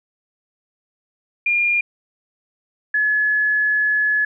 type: tone pair in turn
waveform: sine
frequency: 2411 / 1704.8 Hz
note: D7 / G#6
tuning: +45 / +45 cents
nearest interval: tritone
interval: 600 cents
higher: first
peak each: -15 dBFS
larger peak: neither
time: 1.46-1.81 / 2.94-4.25 s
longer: second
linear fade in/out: 5 ms
effects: none